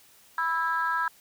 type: chord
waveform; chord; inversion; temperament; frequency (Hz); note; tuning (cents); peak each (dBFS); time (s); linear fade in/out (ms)
sine; E major; second; equal with one note detuned; 987.8 / 1318.5 / 1632.7; B5 / E6 / G#6; 0 / 0 / -30; -28; 0.38-1.08; 2
effects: tanh soft clip ceiling -17 dBFS + white hiss -57 dBFS RMS until 1.2 s